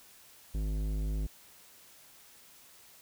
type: tone with tanh clipping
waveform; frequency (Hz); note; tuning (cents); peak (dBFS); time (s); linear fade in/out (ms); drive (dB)
sine; 51.91; G#1; 0; -32; 0.54-1.27; 10; 15
effects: white hiss -57 dBFS RMS until 3.01 s